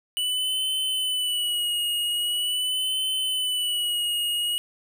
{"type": "tone with vibrato", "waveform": "square", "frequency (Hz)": 2960, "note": "F#7", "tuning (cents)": 0, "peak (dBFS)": -24, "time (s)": [0.17, 4.58], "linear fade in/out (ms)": 0, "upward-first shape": "sine", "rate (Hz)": 0.43, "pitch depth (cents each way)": 52, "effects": ["10-bit"]}